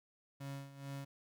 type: tone with tremolo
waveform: 35% pulse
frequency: 138.59 Hz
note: C#3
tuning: in tune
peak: -40 dBFS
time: 0.4-1.05 s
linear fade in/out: 10 ms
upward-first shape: sine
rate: 2.3 Hz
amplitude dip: 75%
effects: none